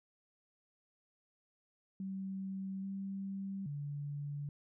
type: tone with pitch steps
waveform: sine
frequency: 192.2 / 195 / 144.3 Hz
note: G3 / G3 / D3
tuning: -34 / -9 / -30 cents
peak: -38 dBFS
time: 2-4.49 s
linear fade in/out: 2 ms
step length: 830 ms
effects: none